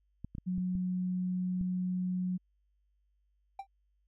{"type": "clicks", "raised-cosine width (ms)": 5, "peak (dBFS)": -28, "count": 6, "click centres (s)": [0.246, 0.351, 0.383, 0.58, 0.753, 1.612]}
{"type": "tone", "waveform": "sine", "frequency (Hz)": 182.4, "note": "F#3", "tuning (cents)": -24, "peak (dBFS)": -30, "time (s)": [0.46, 2.38], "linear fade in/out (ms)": 20}
{"type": "tone with exponential decay", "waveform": "triangle", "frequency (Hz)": 784, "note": "G5", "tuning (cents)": 0, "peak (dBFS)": -32, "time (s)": [3.59, 3.67], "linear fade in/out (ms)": 5, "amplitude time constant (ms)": 17}
{"effects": ["added 50 Hz sine -70 dBFS peak until 4.07 s"]}